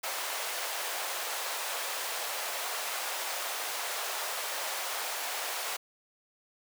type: high-pass noise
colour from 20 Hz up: pink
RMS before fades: -35 dBFS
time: 0.03-5.77 s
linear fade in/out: 10 ms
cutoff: 570 Hz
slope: 24 dB/octave
effects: none